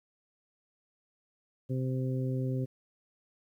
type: harmonic tone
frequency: 129.8 Hz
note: C3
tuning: 13 cents flat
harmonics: 1 / 2 / 3 / 4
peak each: -30 / -36 / -40 / -42 dBFS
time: 1.69-2.66 s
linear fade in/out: 20 ms
effects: 11-bit